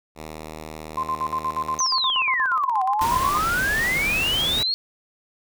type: tone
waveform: 5% pulse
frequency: 78 Hz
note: D#2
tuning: 5 cents sharp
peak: -23 dBFS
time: 0.15-1.82 s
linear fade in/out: 50 ms
type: tone with tremolo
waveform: sine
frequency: 1042 Hz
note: C6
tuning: 7 cents flat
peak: -21 dBFS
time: 0.97-3.38 s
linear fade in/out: 5 ms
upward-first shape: square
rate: 8.4 Hz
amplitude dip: 80%
type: exponential two-way sweep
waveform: sine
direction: down then up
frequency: 6290 to 742 to 4380 Hz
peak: -20 dBFS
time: 1.79-4.74 s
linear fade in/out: 0 ms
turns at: 2.83 s
type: noise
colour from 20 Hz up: pink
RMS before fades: -29 dBFS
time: 3.01-4.63 s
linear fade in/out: 2 ms
effects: none